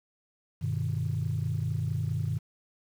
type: chord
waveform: sine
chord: G augmented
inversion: none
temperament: just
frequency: 98 / 122.5 / 153.12 Hz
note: G2 / B2 / D#3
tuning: 0 / -14 / -27 cents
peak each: -31 dBFS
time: 0.61-2.39 s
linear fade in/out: 20 ms
effects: tanh soft clip ceiling -20 dBFS + 9-bit